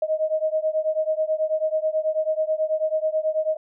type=beating tone pair; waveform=sine; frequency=622.3 / 631.5 Hz; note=D#5 / D#5; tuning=0 / +26 cents; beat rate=9.2 Hz; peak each=-23 / -24 dBFS; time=0.02-3.57 s; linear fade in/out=5 ms; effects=none